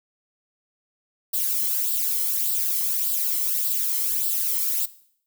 violet noise with flanger, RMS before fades -24 dBFS, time 1.33-4.86 s, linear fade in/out 10 ms, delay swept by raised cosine 0.23 to 0.98 ms, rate 1.7 Hz, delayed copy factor +0.6, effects noise-tail reverb RT60 0.6 s tail -17 dB re dry

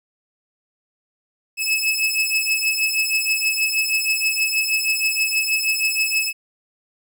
sawtooth beating tone pair, 2589 / 2595.3 Hz, E7 / E7, -32 / -28 cents, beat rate 6.3 Hz, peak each -18 dBFS, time 1.57-6.33 s, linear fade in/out 50 ms, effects none

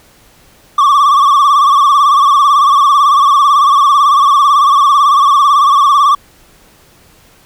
triangle tone with vibrato, 1140 Hz, C#6, 48 cents sharp, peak -3 dBFS, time 0.78-6.15 s, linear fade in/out 5 ms, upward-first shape sine, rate 18 Hz, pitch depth 87 cents each way, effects pink hiss -45 dBFS RMS until 7.45 s

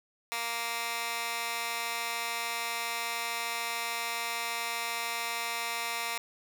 15% pulse tone with high-pass filter, 233.1 Hz, A#3, in tune, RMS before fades -34 dBFS, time 0.32-6.18 s, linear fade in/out 0 ms, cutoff 1400 Hz, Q 0.98, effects none

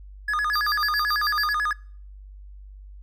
triangle tone with vibrato, 1438 Hz, F#6, 50 cents flat, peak -20 dBFS, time 0.28-1.73 s, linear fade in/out 5 ms, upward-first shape square, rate 9.1 Hz, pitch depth 280 cents each way
square tone with tremolo, 4713 Hz, D8, 5 cents sharp, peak -25 dBFS, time 0.53-1.53 s, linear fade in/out 5 ms, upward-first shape sine, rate 7.1 Hz, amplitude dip 80%
effects noise-tail reverb RT60 0.5 s tail -25 dB re dry + added 49 Hz sine -40 dBFS peak until 3.02 s

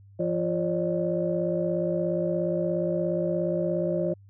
sine tone cluster, 171.6 / 348.8 / 546 / 603 Hz, F3 / F4 / C#5 / D5, -30 / -2 / -26 / +46 cents, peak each -29 dBFS, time 0.19-4.14 s, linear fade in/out 10 ms, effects tanh soft clip ceiling -13 dBFS + added 99 Hz sine -49 dBFS peak until 4.29 s

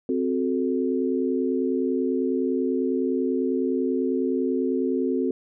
sine chord, F# diminished, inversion second, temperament equal, 261.6 / 370 / 440 Hz, C4 / F#4 / A4, 0 / 0 / 0 cents, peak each -24 / -26 / -28 dBFS, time 0.09-5.31 s, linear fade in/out 2 ms, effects none

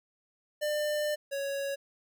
square tone pair in turn, 598 / 555.6 Hz, D5 / C#5, +31 / +4 cents, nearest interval minor second, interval 127 cents, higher first, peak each -29 / -32 dBFS, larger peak first, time 0.61-1.16 / 1.31-1.76 s, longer first, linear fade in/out 20 ms, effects none

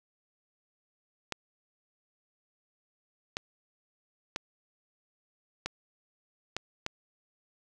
clicks, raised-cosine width 0.2 ms, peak -15 dBFS, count 6, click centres 1.323 / 3.369 / 4.361 / 5.66 / 6.566 / 6.864 s, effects none

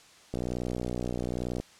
click train, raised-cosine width 2 ms, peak -19 dBFS, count 78, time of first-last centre 0.34-1.6 s, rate 61.1 Hz, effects white hiss -55 dBFS RMS until 1.79 s + low-pass 7000 Hz 12 dB/octave

